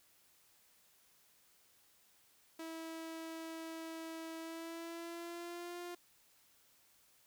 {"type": "tone with pitch glide", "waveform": "sawtooth", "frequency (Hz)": [325.3, 350.7], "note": ["E4", "F4"], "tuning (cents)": [-23, 7], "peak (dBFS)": -40, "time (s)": [2.59, 5.95], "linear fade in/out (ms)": 5, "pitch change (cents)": 130, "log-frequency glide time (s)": [4.38, 5.79], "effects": ["white hiss -69 dBFS RMS until 7.26 s"]}